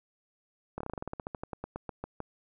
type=slowing click train; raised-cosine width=1 ms; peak=-22 dBFS; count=20; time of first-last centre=0.78-2.203 s; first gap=25 ms; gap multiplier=1.11; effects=none